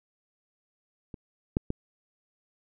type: clicks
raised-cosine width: 3 ms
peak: -27 / -11 / -16 dBFS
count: 3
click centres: 1.142 / 1.569 / 1.704 s
effects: none